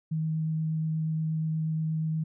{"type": "tone with vibrato", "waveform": "sine", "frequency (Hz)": 158.3, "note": "D#3", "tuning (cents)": 30, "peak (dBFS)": -26, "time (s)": [0.11, 2.24], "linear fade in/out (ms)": 10, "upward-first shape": "triangle", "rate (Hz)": 8.4, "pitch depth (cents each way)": 10, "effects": []}